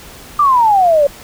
sine exponential sweep, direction down, 1211 to 554.4 Hz, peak -7 dBFS, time 0.39-1.07 s, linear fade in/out 5 ms, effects pink hiss -36 dBFS RMS until 1.23 s

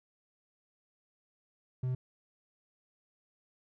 triangle tone, 127.5 Hz, C3, 44 cents flat, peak -28 dBFS, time 1.83-1.95 s, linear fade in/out 5 ms, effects none

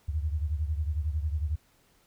sine beating tone pair, 74.2 / 85.2 Hz, D2 / F2, +18 / -42 cents, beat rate 11 Hz, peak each -28 / -33 dBFS, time 0.08-1.56 s, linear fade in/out 10 ms, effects pink hiss -65 dBFS RMS until 2.06 s

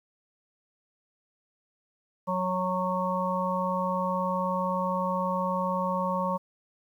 harmonic tone, 183.9 Hz, F#3, 10 cents flat, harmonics 1 / 3 / 5 / 6, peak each -31 / -31 / -31 / -31 dBFS, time 2.27-6.38 s, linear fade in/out 20 ms, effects 10-bit

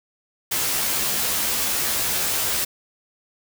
white noise with comb filter, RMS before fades -23 dBFS, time 0.51-2.65 s, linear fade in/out 10 ms, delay 14 ms, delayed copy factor +0.8, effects none

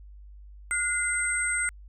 sine tone cluster, 1436 / 2069 / 8360 Hz, F6 / C7 / C9, +48 / -20 / -2 cents, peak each -29 dBFS, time 0.71-1.69 s, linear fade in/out 0 ms, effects added 50 Hz sine -44 dBFS peak until 1.88 s

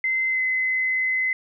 sine tone with pitch glide, 2065 to 2041 Hz, C7 to C7, -23 to -44 cents, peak -20 dBFS, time 0.04-1.33 s, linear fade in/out 2 ms, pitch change -21 cents, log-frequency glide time 0.29-0.41 s, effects none

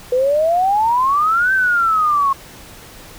sine exponential two-way sweep, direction up then down, 490 to 1568 to 1080 Hz, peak -12 dBFS, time 0.12-2.33 s, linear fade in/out 5 ms, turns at 1.53 s, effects pink hiss -39 dBFS RMS until 3.18 s

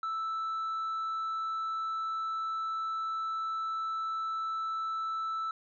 sine tone with tanh clipping, 1318.5 Hz, E6, in tune, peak -32 dBFS, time 0.03-5.51 s, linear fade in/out 2 ms, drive 2 dB, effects none

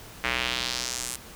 square tone with band-pass filter sweep, 61.74 Hz, B1, in tune, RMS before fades -30 dBFS, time 0.24-1.16 s, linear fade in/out 0 ms, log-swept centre 2100 to 9400 Hz, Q 1.8, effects pink hiss -45 dBFS RMS until 1.35 s

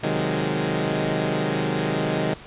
15% pulse chord, Ab dominant seventh, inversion first, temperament equal, 130.81 / 155.56 / 185 / 207.7 Hz, C3 / Eb3 / Gb3 / Ab3, 0 / 0 / 0 / 0 cents, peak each -23 / -19 / -22 / -22 dBFS, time 0.03-2.34 s, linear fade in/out 5 ms, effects pink hiss -43 dBFS RMS until 2.46 s + resampled to 8000 Hz

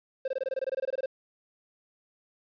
triangle tone bursts, 528 Hz, C5, 16 cents sharp, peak -25 dBFS, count 16, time 0.25-1.06 s, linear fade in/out 5 ms, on 30 ms, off 22 ms, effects resampled to 11025 Hz + 10-bit

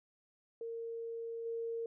sine tone with level steps, 460 Hz, A#4, 23 cents flat, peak -39 / -36 dBFS, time 0.61-1.86 s, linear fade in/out 2 ms, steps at 1.45 s, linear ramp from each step 10 ms, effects none

